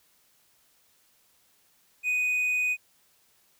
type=tone; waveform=triangle; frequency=2489 Hz; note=D#7; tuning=in tune; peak=-22 dBFS; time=2.03-2.77 s; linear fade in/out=50 ms; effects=white hiss -65 dBFS RMS until 3.59 s